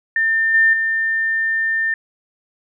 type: tone with level steps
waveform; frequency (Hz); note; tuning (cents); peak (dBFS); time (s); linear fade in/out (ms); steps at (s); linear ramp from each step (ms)
sine; 1800; A6; +39; -14 / -10 / -16; 0.16-1.94; 2; 0.54 / 0.73; 5
effects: none